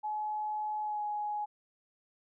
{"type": "tone with pitch glide", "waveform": "sine", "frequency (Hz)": [850, 836.8], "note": ["G#5", "G#5"], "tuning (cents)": [40, 13], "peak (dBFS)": -32, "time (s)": [0.03, 1.46], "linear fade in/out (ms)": 20, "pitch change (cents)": -27, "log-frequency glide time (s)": [0.82, 1.02], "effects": []}